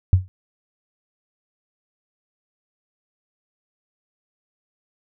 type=tone with exponential decay; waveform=sine; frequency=92.5 Hz; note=F#2; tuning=in tune; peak=-6 dBFS; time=0.13-0.28 s; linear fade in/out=0 ms; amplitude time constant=32 ms; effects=none